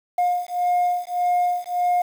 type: beating tone pair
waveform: sine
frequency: 712 / 713.7 Hz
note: F5 / F5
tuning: +33 / +37 cents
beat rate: 1.7 Hz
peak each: -20 dBFS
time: 0.18-2.02 s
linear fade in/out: 5 ms
effects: tanh soft clip ceiling -15 dBFS + 7-bit